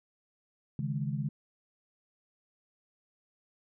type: chord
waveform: sine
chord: C# suspended second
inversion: none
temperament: equal with one note detuned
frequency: 138.59 / 155.56 / 208.3 Hz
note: C#3 / D#3 / G#3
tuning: 0 / 0 / +5 cents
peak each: -33 / -35 / -37 dBFS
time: 0.79-1.29 s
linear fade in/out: 2 ms
effects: none